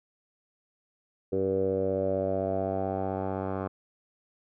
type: tone with low-pass filter sweep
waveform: 10% pulse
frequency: 95.7 Hz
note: G2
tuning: 41 cents flat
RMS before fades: -29 dBFS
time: 1.32-3.68 s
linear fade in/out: 10 ms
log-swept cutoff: 440 to 1000 Hz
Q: 5.6
effects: none